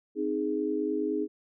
sine chord, Ab major, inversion first, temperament equal, 261.6 / 311.1 / 415.3 Hz, C4 / Eb4 / Ab4, 0 / 0 / 0 cents, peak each -34 / -30 / -30 dBFS, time 0.15-1.28 s, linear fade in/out 50 ms, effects none

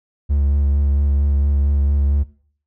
triangle tone with vibrato, 70.9 Hz, C#2, 40 cents sharp, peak -12 dBFS, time 0.29-2.24 s, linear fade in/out 20 ms, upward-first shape sine, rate 4.4 Hz, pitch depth 22 cents each way, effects noise-tail reverb RT60 0.5 s tail -18 dB re dry

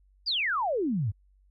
sine exponential sweep, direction down, 5040 to 89.9 Hz, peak -25 dBFS, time 0.26-1.12 s, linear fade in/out 20 ms, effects added 48 Hz sine -59 dBFS peak until 1.5 s

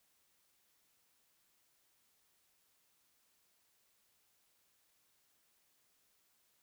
silence, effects white hiss -75 dBFS RMS until 6.62 s

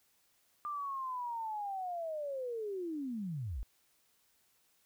sine linear sweep, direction down, 1200 to 42.92 Hz, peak -36 dBFS, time 0.65-3.63 s, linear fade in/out 0 ms, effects white hiss -72 dBFS RMS until 4.85 s

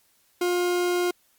40% pulse tone, 354.9 Hz, F4, 28 cents sharp, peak -21 dBFS, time 0.41-1.11 s, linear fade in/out 5 ms, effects white hiss -64 dBFS RMS until 1.38 s + Opus 48 kbps

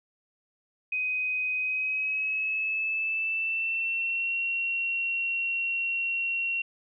sine tone with pitch glide, 2509 to 2736 Hz, D#7 to F7, +14 to -36 cents, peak -26 dBFS, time 0.92-6.62 s, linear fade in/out 5 ms, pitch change +150 cents, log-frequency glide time 1.57-4.34 s, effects none

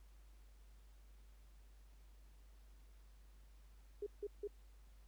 sine tone bursts, 410.1 Hz, G#4, 22 cents flat, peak -40 dBFS, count 3, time 4.02-4.475 s, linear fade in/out 5 ms, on 45 ms, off 160 ms, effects added 50 Hz sine -59 dBFS peak until 5.07 s + pink hiss -74 dBFS RMS until 5.07 s

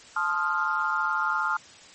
sine chord, F dominant seventh, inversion first, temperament equal with one note detuned, 870.9 / 1046.5 / 1244.5 / 1396.9 Hz, A5 / C6 / Eb6 / F6, -18 / 0 / 0 / 0 cents, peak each -31 / -32 / -29 / -26 dBFS, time 0.16-1.57 s, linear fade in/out 5 ms, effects white hiss -49 dBFS RMS until 1.94 s + MP3 32 kbps

